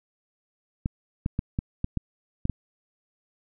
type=clicks; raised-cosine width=5 ms; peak=-13 dBFS; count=8; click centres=0.859 / 1.261 / 1.391 / 1.589 / 1.844 / 1.973 / 2.454 / 2.497 s; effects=none